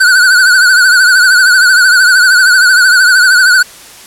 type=tone with vibrato; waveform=square; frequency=1488 Hz; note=F#6; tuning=9 cents sharp; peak=-4 dBFS; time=0-3.63 s; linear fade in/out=10 ms; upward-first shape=triangle; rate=13 Hz; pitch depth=89 cents each way; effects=white hiss -33 dBFS RMS until 4.06 s + low-pass 11000 Hz 12 dB/octave